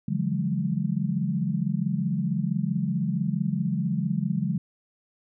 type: tone cluster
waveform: sine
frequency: 143.1 / 168.9 / 184.5 / 209.1 Hz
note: D3 / E3 / F#3 / G#3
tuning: -45 / +42 / -5 / +12 cents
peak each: -29 dBFS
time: 0.08-4.58 s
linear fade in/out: 5 ms
effects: none